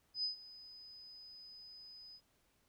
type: tone with ADSR envelope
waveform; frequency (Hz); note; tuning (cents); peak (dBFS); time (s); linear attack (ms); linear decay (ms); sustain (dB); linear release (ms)
sine; 5010; D#8; +11; -33; 0.14-2.21; 95; 120; -19; 62
effects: pink hiss -75 dBFS RMS until 2.68 s